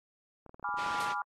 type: clicks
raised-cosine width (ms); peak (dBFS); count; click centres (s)
1; -36; 11; 0.463 / 0.494 / 0.544 / 0.596 / 0.628 / 0.69 / 0.742 / 0.788 / 0.863 / 0.912 / 0.945
type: chord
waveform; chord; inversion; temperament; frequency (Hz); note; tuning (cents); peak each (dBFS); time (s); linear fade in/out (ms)
sine; G# diminished seventh; none; equal; 830.6 / 987.8 / 1174.7 / 1396.9; G#5 / B5 / D6 / F6; 0 / 0 / 0 / 0; -37; 0.64-1.22; 2
type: band-pass noise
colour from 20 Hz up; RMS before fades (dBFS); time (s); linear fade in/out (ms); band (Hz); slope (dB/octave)
white; -43; 0.77-1.14; 20; 120 to 3100; 12
type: noise with exponential decay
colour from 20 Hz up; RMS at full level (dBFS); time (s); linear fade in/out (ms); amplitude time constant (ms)
white; -38; 1-1.21; 5; 44
effects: low-pass 10000 Hz 12 dB/octave + AAC 32 kbps